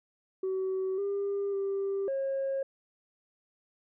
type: tone with pitch steps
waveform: sine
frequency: 378.6 / 399.8 / 393.4 / 542 Hz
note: F#4 / G4 / G4 / C#5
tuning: +40 / +34 / +6 / -39 cents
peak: -27 dBFS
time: 0.43-2.63 s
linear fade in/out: 5 ms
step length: 550 ms
effects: tanh soft clip ceiling -26 dBFS